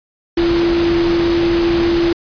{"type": "tone in noise", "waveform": "sine", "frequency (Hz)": 340.2, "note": "F4", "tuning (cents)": -45, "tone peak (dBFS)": -12, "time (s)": [0.37, 2.13], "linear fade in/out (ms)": 5, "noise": "pink", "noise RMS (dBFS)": -22, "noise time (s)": [0.37, 2.13], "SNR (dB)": 7, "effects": ["resampled to 11025 Hz"]}